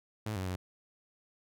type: tone with pitch steps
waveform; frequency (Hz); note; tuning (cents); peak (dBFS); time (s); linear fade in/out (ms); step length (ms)
sawtooth; 107.7 / 93.9 / 91.6; A2 / F#2 / F#2; -37 / +26 / -17; -30; 0.26-0.56; 5; 100
effects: none